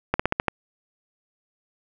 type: slowing click train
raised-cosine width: 0.5 ms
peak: -5 dBFS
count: 6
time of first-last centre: 0.14-0.483 s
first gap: 55 ms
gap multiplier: 1.11
effects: none